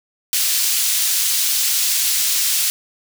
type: high-pass noise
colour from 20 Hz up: pink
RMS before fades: -18 dBFS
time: 0.33-2.7 s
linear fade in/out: 0 ms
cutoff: 4300 Hz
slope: 12 dB/octave
effects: none